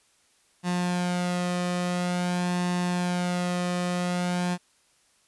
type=tone with flanger; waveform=sawtooth; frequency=178 Hz; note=F3; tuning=33 cents sharp; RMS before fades=-27 dBFS; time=0.63-4.58 s; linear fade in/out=50 ms; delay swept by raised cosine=1.1 to 1.64 ms; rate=0.48 Hz; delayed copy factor=+0.55; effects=white hiss -64 dBFS RMS until 5.27 s + resampled to 24000 Hz